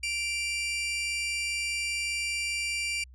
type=tone pair together; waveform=sawtooth; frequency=2349 / 2794 Hz; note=D7 / F7; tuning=0 / 0 cents; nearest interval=minor third; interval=300 cents; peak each=-26 / -33 dBFS; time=0.03-3.04 s; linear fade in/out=5 ms; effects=added 63 Hz sine -48 dBFS peak until 3.14 s + resampled to 24000 Hz